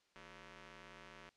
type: ring-modulated tone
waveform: 5% pulse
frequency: 185 Hz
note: F#3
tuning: in tune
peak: -40 dBFS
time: 0.16-1.29 s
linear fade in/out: 0 ms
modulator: 779 Hz
effects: white hiss -75 dBFS RMS until 1.36 s + low-pass 5000 Hz 12 dB/octave